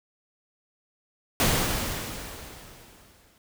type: noise with exponential decay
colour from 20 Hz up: pink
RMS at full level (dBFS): -21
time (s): 1.4-3.38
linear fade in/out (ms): 1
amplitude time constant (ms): 430
effects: none